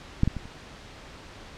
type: clicks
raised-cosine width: 5 ms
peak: -7 / -11 / -20 / -30 dBFS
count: 4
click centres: 0.234 / 0.276 / 0.367 / 0.456 s
effects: pink hiss -45 dBFS RMS until 1.57 s + low-pass 5000 Hz 12 dB/octave